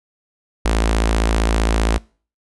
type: tone with notch filter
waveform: sawtooth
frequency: 55.3 Hz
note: A1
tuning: 9 cents sharp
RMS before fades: -17 dBFS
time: 0.65-1.98 s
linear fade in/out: 5 ms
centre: 120 Hz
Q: 0.7
effects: noise-tail reverb RT60 0.4 s tail -24 dB re dry + resampled to 24000 Hz